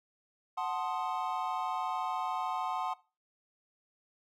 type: chord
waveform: triangle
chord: F# diminished seventh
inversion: none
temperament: equal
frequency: 740 / 880 / 1046.5 / 1244.5 Hz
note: F#5 / A5 / C6 / Eb6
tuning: 0 / 0 / 0 / 0 cents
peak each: -34 / -36 / -35 / -39 dBFS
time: 0.57-2.94 s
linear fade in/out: 10 ms
effects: noise-tail reverb RT60 0.3 s tail -19 dB re dry